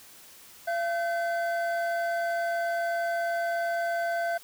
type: tone pair together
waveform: triangle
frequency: 682 / 1531 Hz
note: F5 / G6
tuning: -41 / -41 cents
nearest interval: octave + major second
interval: 1400 cents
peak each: -25 / -31 dBFS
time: 0.67-4.38 s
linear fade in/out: 10 ms
effects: white hiss -51 dBFS RMS until 4.43 s